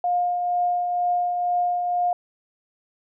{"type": "tone with tremolo", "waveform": "sine", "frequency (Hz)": 710, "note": "F5", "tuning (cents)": 28, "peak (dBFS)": -18, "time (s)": [0.04, 2.13], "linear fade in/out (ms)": 2, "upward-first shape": "triangle", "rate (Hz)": 2.1, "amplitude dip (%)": 40, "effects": []}